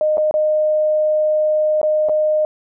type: tone with dropouts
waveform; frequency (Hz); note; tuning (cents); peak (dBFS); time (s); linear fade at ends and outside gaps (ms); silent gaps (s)
sine; 614; D#5; -23; -13; 0.01-2.45; 1; 0.172-0.18 / 0.311-0.34 / 1.815-1.83 / 2.087-2.094
effects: none